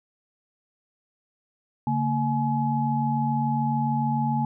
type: tone cluster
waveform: sine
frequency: 141.9 / 228.9 / 847 Hz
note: C#3 / A#3 / G#5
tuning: +41 / -31 / +34 cents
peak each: -26 dBFS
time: 1.87-4.45 s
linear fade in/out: 2 ms
effects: none